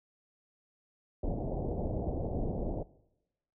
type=low-pass noise; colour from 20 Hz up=pink; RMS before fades=-34 dBFS; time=1.23-2.83 s; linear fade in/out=5 ms; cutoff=730 Hz; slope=48 dB/octave; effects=noise-tail reverb RT60 0.9 s tail -20 dB re dry